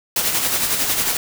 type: noise with tremolo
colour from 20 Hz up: white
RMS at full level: -18 dBFS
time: 0.16-1.17 s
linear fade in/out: 2 ms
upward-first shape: sine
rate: 11 Hz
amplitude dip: 45%
effects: none